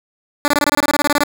10% pulse tone bursts, 290.6 Hz, D4, 18 cents flat, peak -4 dBFS, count 15, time 0.45-1.236 s, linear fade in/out 0 ms, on 30 ms, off 24 ms, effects none

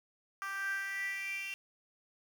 10% pulse tone with high-pass filter sweep, 392 Hz, G4, in tune, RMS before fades -38 dBFS, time 0.42-1.54 s, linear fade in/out 0 ms, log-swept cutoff 1300 to 2700 Hz, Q 8.6, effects 10-bit

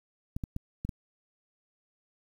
clicks, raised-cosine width 5 ms, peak -21 dBFS, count 5, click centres 0.365 / 0.438 / 0.564 / 0.85 / 0.892 s, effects 9-bit

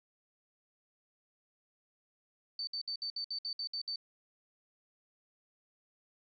sine tone bursts, 4555 Hz, C#8, 46 cents sharp, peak -35 dBFS, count 10, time 2.59-3.959 s, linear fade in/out 2 ms, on 82 ms, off 61 ms, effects none

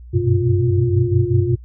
sine tone cluster, 94.5 / 99.3 / 120.6 / 126.3 / 351.7 Hz, F#2 / G2 / B2 / B2 / F4, +37 / +23 / -41 / +39 / +12 cents, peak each -20 dBFS, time 0.13-1.56 s, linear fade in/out 20 ms, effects noise-tail reverb RT60 0.1 s tail -26 dB re dry + added 60 Hz sine -35 dBFS peak until 1.64 s

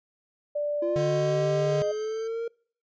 sine tone with pitch glide, 587.3 to 615.4 Hz, D5 to D#5, 0 to -19 cents, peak -25 dBFS, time 0.55-1.92 s, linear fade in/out 10 ms, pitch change +81 cents, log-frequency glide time 0.86-1.1 s
triangle linear sweep, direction up, 340.6 to 466.2 Hz, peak -26 dBFS, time 0.82-2.48 s, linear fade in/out 5 ms
square tone, 147.8 Hz, D3, 11 cents sharp, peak -28 dBFS, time 0.96-1.82 s, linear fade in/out 0 ms
5% pulse tone with tremolo, 1568 Hz, G6, in tune, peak -31 dBFS, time 0.98-2.28 s, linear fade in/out 10 ms, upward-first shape square, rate 1.4 Hz, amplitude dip 25%
effects noise-tail reverb RT60 0.5 s tail -26 dB re dry + resampled to 16000 Hz

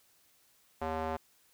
square tone with band-pass filter, 79.8 Hz, D#2, 44 cents sharp, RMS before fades -35 dBFS, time 0.81-1.17 s, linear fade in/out 10 ms, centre 770 Hz, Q 1.5, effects white hiss -67 dBFS RMS until 1.53 s

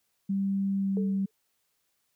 sine tone with pitch glide, 196 to 194.53 Hz, G3 to G3, 0 to -13 cents, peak -25 dBFS, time 0.29-1.26 s, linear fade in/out 10 ms, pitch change -13 cents, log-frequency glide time 0.78-0.91 s
sine tone with exponential decay, 437.3 Hz, A4, 11 cents flat, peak -30 dBFS, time 0.97-1.31 s, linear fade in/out 1 ms, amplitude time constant 72 ms
effects white hiss -75 dBFS RMS until 2.15 s

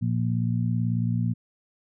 harmonic tone, 58.27 Hz, A#1, in tune, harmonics 2 / 3 / 4, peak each -24 / -28 / -30 dBFS, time 0.01-1.34 s, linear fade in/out 20 ms, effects none

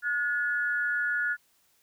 sine tone pair together, 1443.8 / 1717 Hz, F#6 / A6, -43 / -43 cents, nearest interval minor third, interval 300 cents, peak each -27 / -30 dBFS, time 0.02-1.37 s, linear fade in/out 50 ms, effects white hiss -67 dBFS RMS until 1.82 s

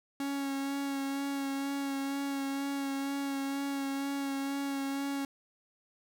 45% pulse tone with vibrato, 276.5 Hz, C#4, 4 cents flat, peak -32 dBFS, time 0.2-5.25 s, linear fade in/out 2 ms, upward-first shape sine, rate 2.1 Hz, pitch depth 17 cents each way, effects none

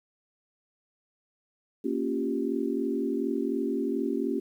sine chord, G half-diminished seventh, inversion first, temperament equal, 233.1 / 277.2 / 349.2 / 392 Hz, Bb3 / Db4 / F4 / G4, 0 / 0 / 0 / 0 cents, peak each -32 / -30 / -33 / -32 dBFS, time 1.84-4.4 s, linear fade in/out 10 ms, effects 10-bit

